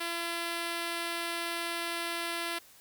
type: tone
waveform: 5% pulse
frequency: 339 Hz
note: E4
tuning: 49 cents sharp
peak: -21 dBFS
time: 0-2.59 s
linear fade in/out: 10 ms
effects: white hiss -57 dBFS RMS until 2.8 s